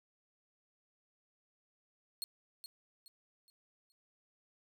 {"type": "tone with echo", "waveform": "sawtooth", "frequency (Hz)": 4300, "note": "C8", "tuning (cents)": 47, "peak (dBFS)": -34, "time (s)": [2.22, 2.24], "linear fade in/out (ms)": 0, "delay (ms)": 420, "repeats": 4, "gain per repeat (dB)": -9, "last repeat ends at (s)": 3.92, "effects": []}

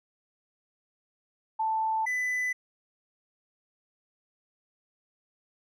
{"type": "tone pair in turn", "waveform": ["sine", "triangle"], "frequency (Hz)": [882, 1998.4], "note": ["A5", "B6"], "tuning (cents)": [4, 20], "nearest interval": "octave + major second", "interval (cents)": 1416, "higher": "second", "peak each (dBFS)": -25, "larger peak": "neither", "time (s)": [[1.59, 2.06], [2.06, 2.53]], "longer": "neither", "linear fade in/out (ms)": 10, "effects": []}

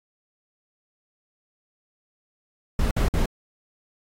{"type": "noise bursts", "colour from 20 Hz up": "brown", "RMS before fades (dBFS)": -21, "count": 3, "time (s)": [2.79, 3.258], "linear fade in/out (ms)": 2, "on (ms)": 120, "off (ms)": 54, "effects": ["AAC 48 kbps"]}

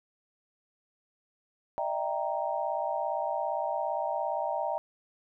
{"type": "chord", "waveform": "sine", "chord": "E half-diminished seventh", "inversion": "third", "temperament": "equal with one note detuned", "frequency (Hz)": [601.8, 659.3, 784, 932.3], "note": ["D5", "E5", "G5", "Bb5"], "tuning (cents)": [42, 0, 0, 0], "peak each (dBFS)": -34, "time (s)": [1.78, 4.78], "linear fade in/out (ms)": 0, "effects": []}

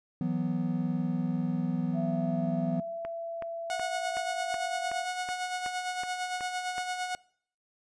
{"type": "chord", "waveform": "triangle", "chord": "E suspended second", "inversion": "none", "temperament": "equal", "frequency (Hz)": [164.81, 185, 246.9], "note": ["E3", "F#3", "B3"], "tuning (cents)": [0, 0, 0], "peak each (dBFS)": -30, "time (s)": [0.21, 2.8], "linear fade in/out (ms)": 2}
{"type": "tone with pitch glide", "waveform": "sine", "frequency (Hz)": [670, 688], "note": ["E5", "F5"], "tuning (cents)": [28, -26], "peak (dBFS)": -34, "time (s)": [1.93, 5.07], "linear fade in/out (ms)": 50, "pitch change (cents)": 46, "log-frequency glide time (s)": [3.86, 4.95]}
{"type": "click train", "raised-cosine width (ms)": 0.5, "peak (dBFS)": -25, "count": 11, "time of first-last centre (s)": [3.05, 6.781], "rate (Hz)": 2.68}
{"type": "tone with tremolo", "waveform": "sawtooth", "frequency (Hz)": 730, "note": "F#5", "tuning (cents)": -24, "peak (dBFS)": -26, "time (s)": [3.7, 7.15], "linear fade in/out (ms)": 0, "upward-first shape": "sine", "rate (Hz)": 8.8, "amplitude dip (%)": 50}
{"effects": ["noise-tail reverb RT60 0.6 s tail -24 dB re dry", "resampled to 22050 Hz"]}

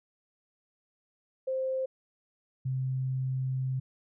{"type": "tone pair in turn", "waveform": "sine", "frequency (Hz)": [524, 130.72], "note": ["C5", "C3"], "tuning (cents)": [2, -1], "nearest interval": "2 octaves", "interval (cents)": 2403, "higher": "first", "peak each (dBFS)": [-28, -28], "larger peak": "neither", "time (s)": [[1.47, 1.86], [2.65, 3.8]], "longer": "second", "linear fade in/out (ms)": 10, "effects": []}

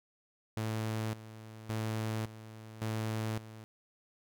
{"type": "tone with tremolo", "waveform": "sawtooth", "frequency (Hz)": 110, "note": "A2", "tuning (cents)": 0, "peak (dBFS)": -29, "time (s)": [0.57, 3.64], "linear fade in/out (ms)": 0, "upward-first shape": "square", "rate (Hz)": 0.89, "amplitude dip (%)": 80, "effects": []}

